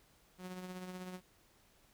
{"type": "tone with tremolo", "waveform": "sawtooth", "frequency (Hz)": 183.1, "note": "F#3", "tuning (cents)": -18, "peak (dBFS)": -38, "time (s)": [0.38, 1.21], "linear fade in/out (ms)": 50, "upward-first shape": "triangle", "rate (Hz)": 16, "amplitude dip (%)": 50, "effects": ["pink hiss -68 dBFS RMS until 1.93 s"]}